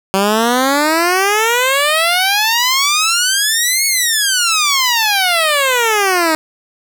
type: exponential two-way sweep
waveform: 10% pulse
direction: up then down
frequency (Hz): 190 to 2217 to 309.3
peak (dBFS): -3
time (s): 0.14-6.35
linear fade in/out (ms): 0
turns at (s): 3.86
effects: none